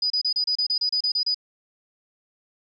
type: tone bursts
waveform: sine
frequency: 4954 Hz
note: D#8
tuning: 8 cents flat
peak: -20 dBFS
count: 12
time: 0.02-1.345 s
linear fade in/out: 5 ms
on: 82 ms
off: 31 ms
effects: none